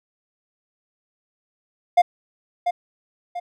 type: tone with echo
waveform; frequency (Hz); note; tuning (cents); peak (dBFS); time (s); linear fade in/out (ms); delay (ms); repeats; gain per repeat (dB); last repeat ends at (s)
triangle; 706; F5; +19; -8; 1.97-2.02; 10; 690; 2; -8; 3.4
effects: none